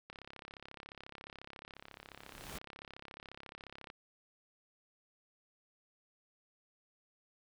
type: click train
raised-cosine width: 0.3 ms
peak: -32 dBFS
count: 131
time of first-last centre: 0.1-3.901 s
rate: 34.2 Hz
type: noise with exponential growth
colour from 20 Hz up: pink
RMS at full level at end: -44 dBFS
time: 1.75-2.58 s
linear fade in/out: 1 ms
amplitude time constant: 180 ms
effects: none